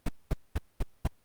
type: noise bursts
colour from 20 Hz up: brown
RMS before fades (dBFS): -25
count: 5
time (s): 0.06-1.075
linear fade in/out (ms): 5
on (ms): 27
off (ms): 220
effects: pink hiss -69 dBFS RMS until 1.24 s + Opus 32 kbps